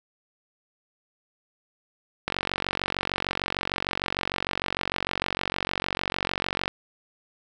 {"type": "click train", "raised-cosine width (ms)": 0.3, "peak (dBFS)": -9, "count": 206, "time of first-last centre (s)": [2.28, 6.679], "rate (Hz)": 46.6, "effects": []}